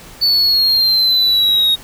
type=exponential sweep; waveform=triangle; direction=down; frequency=4496 to 3743 Hz; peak=-9 dBFS; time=0.21-1.76 s; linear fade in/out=20 ms; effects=pink hiss -38 dBFS RMS until 1.83 s